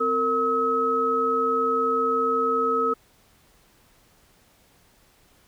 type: tone cluster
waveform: sine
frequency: 258.7 / 457.6 / 1283 Hz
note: C4 / A#4 / E6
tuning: -19 / -32 / -47 cents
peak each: -31 / -24 / -22 dBFS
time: 0-2.94 s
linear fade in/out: 10 ms
effects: pink hiss -59 dBFS RMS until 5.47 s